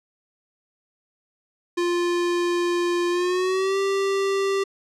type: tone with pitch glide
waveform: square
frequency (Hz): 349.2 to 392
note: F4 to G4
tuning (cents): 0 to 0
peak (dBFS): -21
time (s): 1.77-4.64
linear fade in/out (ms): 10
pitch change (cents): +200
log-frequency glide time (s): 3.1-3.78
effects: low-pass 7000 Hz 12 dB/octave